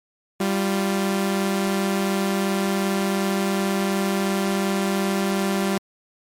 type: tone pair together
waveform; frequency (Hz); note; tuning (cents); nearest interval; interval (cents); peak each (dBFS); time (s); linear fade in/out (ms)
sawtooth; 195.98 / 349.2; G3 / F4; 0 / 0; minor seventh; 1000; -17 / -23; 0.4-5.78; 5
effects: MP3 64 kbps